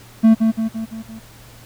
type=tone with echo; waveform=triangle; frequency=222.9 Hz; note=A3; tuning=23 cents sharp; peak=-5 dBFS; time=0.23-0.35 s; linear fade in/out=20 ms; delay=170 ms; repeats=5; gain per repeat=-5 dB; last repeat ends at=1.2 s; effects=added 117 Hz sine -45 dBFS peak until 1.65 s + pink hiss -45 dBFS RMS until 1.65 s